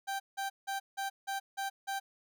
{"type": "tone bursts", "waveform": "30% pulse", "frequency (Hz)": 784, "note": "G5", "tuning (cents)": 0, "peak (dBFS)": -31, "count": 7, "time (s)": [0.07, 2], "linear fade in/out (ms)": 20, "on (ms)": 130, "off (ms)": 170, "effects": []}